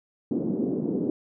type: band-pass noise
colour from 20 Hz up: pink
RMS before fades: -27 dBFS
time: 0.31-1.1 s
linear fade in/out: 2 ms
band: 210 to 380 Hz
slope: 24 dB/octave
effects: none